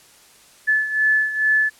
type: beating tone pair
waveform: sine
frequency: 1732 / 1734.3 Hz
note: A6 / A6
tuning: -28 / -25 cents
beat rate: 2.3 Hz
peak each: -17 / -22 dBFS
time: 0.67-1.7 s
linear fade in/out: 20 ms
effects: white hiss -50 dBFS RMS until 1.79 s + low-pass 11000 Hz 12 dB/octave